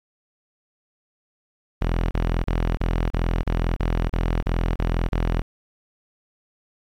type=tone bursts; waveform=sawtooth; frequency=42.01 Hz; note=E1; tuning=34 cents sharp; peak=-16 dBFS; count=11; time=1.81-5.42 s; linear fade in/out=10 ms; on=300 ms; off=31 ms; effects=low-pass 3000 Hz 12 dB/octave + 9-bit